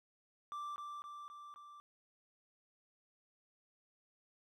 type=tone with echo; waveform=triangle; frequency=1174.7 Hz; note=D6; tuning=in tune; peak=-39 dBFS; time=0.52-0.76 s; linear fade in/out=0 ms; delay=260 ms; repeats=4; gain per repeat=-3 dB; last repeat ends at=1.8 s; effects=none